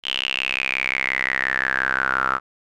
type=tone with band-pass filter sweep; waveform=sawtooth; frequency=65.7 Hz; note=C2; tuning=8 cents sharp; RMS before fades=-23 dBFS; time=0.03-2.4 s; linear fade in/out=50 ms; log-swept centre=3100 to 1300 Hz; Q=9.4; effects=none